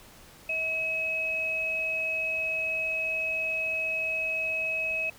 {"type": "tone pair together", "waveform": "sine", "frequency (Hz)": [641, 2559], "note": ["E5", "D#7"], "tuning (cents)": [-49, 48], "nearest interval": "2 octaves", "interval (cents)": 2397, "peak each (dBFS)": [-37, -27], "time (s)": [0.49, 5.1], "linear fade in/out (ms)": 5, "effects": ["pink hiss -52 dBFS RMS until 5.18 s"]}